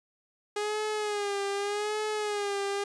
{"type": "tone with vibrato", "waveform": "sawtooth", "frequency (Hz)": 412.9, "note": "G#4", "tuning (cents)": -10, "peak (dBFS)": -25, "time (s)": [0.56, 2.84], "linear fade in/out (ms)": 5, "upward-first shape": "sine", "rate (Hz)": 0.84, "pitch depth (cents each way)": 63, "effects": ["resampled to 22050 Hz"]}